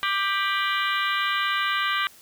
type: harmonic tone with a mistuned harmonic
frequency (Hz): 393.8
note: G4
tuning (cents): +8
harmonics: 3 / 4 / 5 / 6 / 7 / 8 / 9 / 10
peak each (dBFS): -26 / -28 / -30 / -32 / -33 / -34 / -35 / -36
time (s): 0.03-2.07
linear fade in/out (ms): 0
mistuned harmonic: 7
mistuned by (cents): +86
effects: white hiss -51 dBFS RMS until 2.21 s

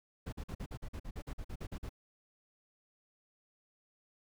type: noise bursts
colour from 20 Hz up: brown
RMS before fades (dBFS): -41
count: 15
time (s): 0.26-1.894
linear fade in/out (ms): 10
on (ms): 66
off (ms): 46
effects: none

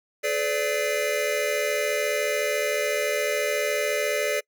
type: tone cluster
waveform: square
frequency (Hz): 428.5 / 508 / 582 / 2053 / 2416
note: A4 / B4 / D5 / C7 / D7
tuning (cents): -46 / +49 / -16 / -33 / +48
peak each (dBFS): -30 / -33 / -27 / -31 / -35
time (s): 0.23-4.41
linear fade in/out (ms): 20
effects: noise-tail reverb RT60 0.1 s tail -26 dB re dry

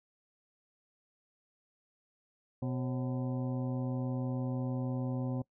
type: harmonic tone with a mistuned harmonic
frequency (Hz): 126.2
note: B2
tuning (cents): +38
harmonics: 1 / 2 / 3 / 4 / 5 / 6 / 7 / 8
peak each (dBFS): -34 / -36 / -48 / -43 / -56 / -50 / -55 / -56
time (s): 2.62-5.42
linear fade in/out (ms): 5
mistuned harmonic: 4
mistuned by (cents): +110
effects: noise-tail reverb RT60 0.1 s tail -22 dB re dry

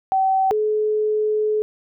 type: tone pair in turn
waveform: sine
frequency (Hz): 766 / 427.4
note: G5 / G#4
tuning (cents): -40 / +50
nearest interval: minor seventh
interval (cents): 1010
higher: first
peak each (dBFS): -15 / -17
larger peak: first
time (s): 0.12-0.51 / 0.51-1.62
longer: second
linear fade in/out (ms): 0
effects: none

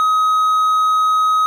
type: tone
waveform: triangle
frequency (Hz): 1265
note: D#6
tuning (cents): +28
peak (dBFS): -10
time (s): 0-1.46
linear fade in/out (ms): 0
effects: none

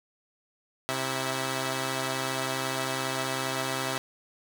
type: tone cluster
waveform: 5% pulse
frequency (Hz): 132.2 / 326.8 / 651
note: C3 / E4 / E5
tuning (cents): +18 / -15 / -22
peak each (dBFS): -19 / -23 / -26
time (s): 0.89-3.98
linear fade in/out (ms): 0
effects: none

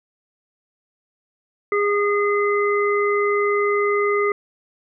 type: harmonic tone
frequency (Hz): 409.7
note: G#4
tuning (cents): -24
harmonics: 1 / 3 / 5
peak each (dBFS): -18 / -23 / -25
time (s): 1.72-4.32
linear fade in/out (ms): 2
effects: none

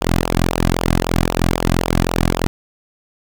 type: tone with flanger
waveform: sawtooth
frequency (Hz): 43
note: F1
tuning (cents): -26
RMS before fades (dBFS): -17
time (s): 0.01-2.47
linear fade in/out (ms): 0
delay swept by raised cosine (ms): 0.47 to 2.27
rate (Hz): 3.8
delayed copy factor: -0.85
effects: none

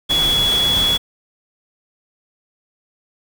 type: tone in noise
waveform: sine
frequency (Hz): 3374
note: G#7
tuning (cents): +27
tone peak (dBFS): -14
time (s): 0.09-0.98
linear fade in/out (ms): 20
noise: pink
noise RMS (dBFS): -24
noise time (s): 0.09-0.98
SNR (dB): +7
effects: none

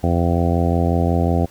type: harmonic tone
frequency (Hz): 85.5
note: F2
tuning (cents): -36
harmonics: 1 / 2 / 3 / 4 / 5 / 6 / 7 / 8 / 9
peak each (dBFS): -18 / -21 / -23 / -26 / -28 / -27 / -31 / -26 / -28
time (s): 0.03-1.46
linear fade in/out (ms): 10
effects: pink hiss -48 dBFS RMS until 1.5 s

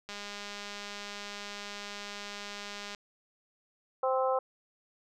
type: click train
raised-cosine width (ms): 0.2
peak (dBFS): -24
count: 584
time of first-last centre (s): 0.09-2.948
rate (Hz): 204
type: harmonic tone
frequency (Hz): 261.1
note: C4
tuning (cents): -3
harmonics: 2 / 3 / 4 / 5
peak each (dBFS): -28 / -32 / -34 / -36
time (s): 4.03-4.39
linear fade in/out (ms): 5
effects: none

